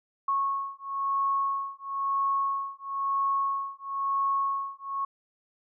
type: beating tone pair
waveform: sine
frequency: 1099 / 1100 Hz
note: C#6 / C#6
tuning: -15 / -14 cents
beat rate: 1 Hz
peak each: -29 dBFS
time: 0.28-5.05 s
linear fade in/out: 5 ms
effects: none